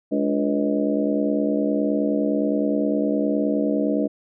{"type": "harmonic tone with a mistuned harmonic", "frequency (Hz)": 69.7, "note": "C#2", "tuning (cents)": 10, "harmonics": [3, 4, 5, 6, 7, 8, 9], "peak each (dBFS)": [-25, -22, -30, -35, -27, -34, -28], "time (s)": [0.11, 4.08], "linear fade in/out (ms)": 20, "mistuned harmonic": 4, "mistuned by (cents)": 71, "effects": []}